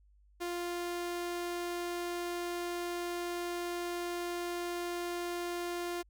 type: tone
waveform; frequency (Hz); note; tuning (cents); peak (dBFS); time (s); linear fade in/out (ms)
sawtooth; 349.2; F4; 0; -31; 0.4-6.03; 20
effects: added 50 Hz sine -61 dBFS peak until 6.09 s